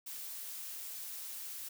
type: noise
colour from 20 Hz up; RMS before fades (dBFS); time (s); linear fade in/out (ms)
blue; -44; 0.06-1.69; 10
effects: none